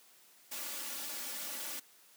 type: noise with comb filter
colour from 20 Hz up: white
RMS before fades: -41 dBFS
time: 0.51-1.8 s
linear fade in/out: 10 ms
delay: 3.5 ms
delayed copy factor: +0.8
effects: white hiss -62 dBFS RMS until 2.16 s + high-pass 200 Hz 12 dB/octave